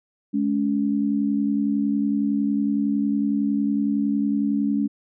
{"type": "tone pair together", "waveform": "sine", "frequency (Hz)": [211.7, 282.6], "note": ["G#3", "C#4"], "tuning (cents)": [33, 34], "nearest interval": "perfect fourth", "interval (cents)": 501, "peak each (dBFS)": -22, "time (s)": [0.33, 4.88], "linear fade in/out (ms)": 20, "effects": []}